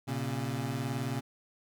25% pulse beating tone pair, 117.7 / 136.7 Hz, A#2 / C#3, +17 / -24 cents, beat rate 19 Hz, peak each -31 dBFS, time 0.07-1.21 s, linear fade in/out 20 ms, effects none

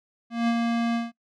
square tone with ADSR envelope, 233.1 Hz, A#3, in tune, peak -20 dBFS, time 0.3-1.12 s, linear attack 180 ms, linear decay 53 ms, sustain -3 dB, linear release 170 ms, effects noise-tail reverb RT60 0.1 s tail -22 dB re dry + low-pass 4000 Hz 12 dB/octave

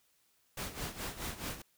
pink noise with tremolo, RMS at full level -38 dBFS, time 0.57-1.62 s, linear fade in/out 5 ms, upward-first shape sine, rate 4.7 Hz, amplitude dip 75%, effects white hiss -72 dBFS RMS until 1.77 s

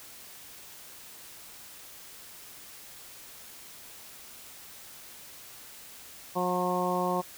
harmonic tone, 180 Hz, F#3, 47 cents flat, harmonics 1 / 2 / 3 / 4 / 5 / 6, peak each -33 / -33 / -33 / -33 / -33 / -33 dBFS, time 6.35-7.22 s, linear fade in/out 20 ms, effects white hiss -48 dBFS RMS until 7.37 s

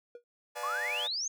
triangle tone with exponential decay, 480 Hz, B4, 49 cents flat, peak -38 dBFS, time 0.15-0.24 s, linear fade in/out 2 ms, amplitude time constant 18 ms
sawtooth chord, B diminished seventh, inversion none, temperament just, 493.9 / 592.7 / 711.2 / 853.4 Hz, B4 / D5 / F5 / Ab5, 0 / +16 / +31 / +47 cents, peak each -40 / -37 / -41 / -37 dBFS, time 0.55-1.08 s, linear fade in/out 20 ms
sine exponential sweep, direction up, 1051 to 6645 Hz, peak -31 dBFS, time 0.63-1.28 s, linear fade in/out 5 ms
effects none

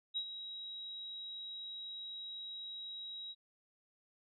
sine tone with ADSR envelope, 3837 Hz, A#7, 49 cents sharp, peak -33 dBFS, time 0.14-3.35 s, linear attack 28 ms, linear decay 72 ms, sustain -10 dB, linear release 42 ms, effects none

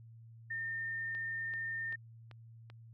sine tone, 1815 Hz, A#6, 47 cents flat, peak -36 dBFS, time 0.5-1.96 s, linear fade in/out 10 ms
click train, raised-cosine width 0.3 ms, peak -37 dBFS, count 5, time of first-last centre 1.15-2.7 s, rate 2.58 Hz
effects added 114 Hz sine -52 dBFS peak until 2.93 s

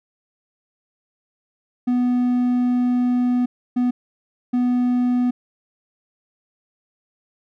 triangle tone bursts at uneven times, 246.9 Hz, B3, in tune, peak -14 dBFS, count 3, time 1.87-3.46 / 3.76-3.91 / 4.53-5.31 s, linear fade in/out 10 ms, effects none

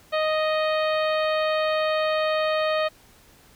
harmonic tone, 622.3 Hz, D#5, in tune, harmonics 1 / 2 / 3 / 4 / 5 / 6 / 7, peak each -22 / -28 / -32 / -34 / -36 / -38 / -39 dBFS, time 0.12-2.89 s, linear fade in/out 20 ms, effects pink hiss -54 dBFS RMS until 3.55 s

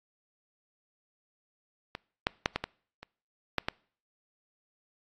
clicks, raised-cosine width 0.3 ms, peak -20 / -8 / -8 / -12 / -15 / -27 / -10 / -12 dBFS, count 8, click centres 1.951 / 2.269 / 2.459 / 2.56 / 2.64 / 3.03 / 3.583 / 3.685 s, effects noise-tail reverb RT60 0.5 s tail -26 dB re dry + AAC 32 kbps

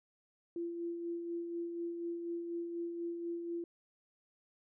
sine tone with tremolo, 341 Hz, F4, 41 cents flat, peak -35 dBFS, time 0.56-3.64 s, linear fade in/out 2 ms, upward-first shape sine, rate 4.1 Hz, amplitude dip 40%, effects none

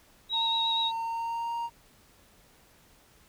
sine tone with vibrato, 3806 Hz, A#7, 35 cents sharp, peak -26 dBFS, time 0.29-0.92 s, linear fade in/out 50 ms, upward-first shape triangle, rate 8.3 Hz, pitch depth 25 cents each way
triangle tone with pitch glide, 910 to 934 Hz, A#5 to A#5, -42 to +3 cents, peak -28 dBFS, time 0.32-1.7 s, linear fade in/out 50 ms, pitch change +45 cents, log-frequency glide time 0.94-1.55 s
effects pink hiss -60 dBFS RMS until 3.28 s

